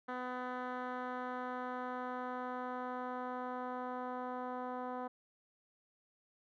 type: tone with low-pass filter sweep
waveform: 10% pulse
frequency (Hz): 251.1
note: B3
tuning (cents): +29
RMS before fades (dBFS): -41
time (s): 0.08-5.08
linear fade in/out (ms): 10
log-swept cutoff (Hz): 1700 to 980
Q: 1.2
effects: none